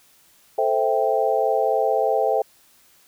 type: chord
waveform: sine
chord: A minor seventh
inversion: none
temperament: equal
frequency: 440 / 523.3 / 659.3 / 784 Hz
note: A4 / C5 / E5 / G5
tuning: 0 / 0 / 0 / 0 cents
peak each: -23 dBFS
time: 0.58-2.42 s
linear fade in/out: 5 ms
effects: white hiss -56 dBFS RMS until 3.07 s